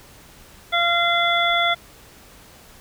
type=harmonic tone; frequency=688 Hz; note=F5; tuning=26 cents flat; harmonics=1 / 2 / 3 / 5; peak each=-22 / -22 / -22 / -22 dBFS; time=0.72-1.75 s; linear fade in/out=20 ms; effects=pink hiss -47 dBFS RMS until 2.8 s